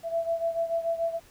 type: beating tone pair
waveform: sine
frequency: 665 / 671.9 Hz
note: E5 / E5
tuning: +15 / +33 cents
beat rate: 6.9 Hz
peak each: -27 / -31 dBFS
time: 0.03-1.2 s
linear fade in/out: 50 ms
effects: pink hiss -56 dBFS RMS until 1.3 s